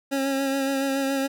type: tone with vibrato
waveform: 25% pulse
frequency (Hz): 272.3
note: C#4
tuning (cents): -31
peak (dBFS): -19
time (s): 0.11-1.28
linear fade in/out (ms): 20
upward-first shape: sine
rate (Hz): 7.1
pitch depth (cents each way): 25
effects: none